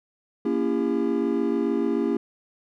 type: chord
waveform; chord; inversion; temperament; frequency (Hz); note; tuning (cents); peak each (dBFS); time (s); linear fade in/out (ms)
triangle; A# diminished seventh; none; just; 233.1 / 279.7 / 335.6 / 402.8; A#3 / C#4 / E4 / G4; 0 / +16 / +31 / +47; -25; 0.45-2.17; 5
effects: none